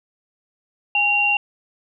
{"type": "tone pair together", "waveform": "sine", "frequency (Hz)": [821.1, 2762], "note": ["G#5", "F7"], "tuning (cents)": [-20, -20], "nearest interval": "octave + major sixth", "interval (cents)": 2100, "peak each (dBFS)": [-23, -16], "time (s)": [0.95, 1.37], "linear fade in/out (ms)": 2, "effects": []}